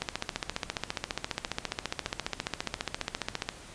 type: click train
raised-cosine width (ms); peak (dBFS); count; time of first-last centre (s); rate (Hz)
0.2; -12; 52; 0.02-3.489; 14.7
effects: pink hiss -48 dBFS RMS until 3.74 s + resampled to 22050 Hz